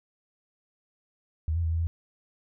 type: tone with pitch steps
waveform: sine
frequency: 78.9 / 84.7 / 81.3 / 82.4 / 83.4 Hz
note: D#2 / E2 / E2 / E2 / E2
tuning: +25 / +48 / -23 / 0 / +21 cents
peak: -24 dBFS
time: 1.48-1.87 s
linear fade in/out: 0 ms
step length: 78 ms
effects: none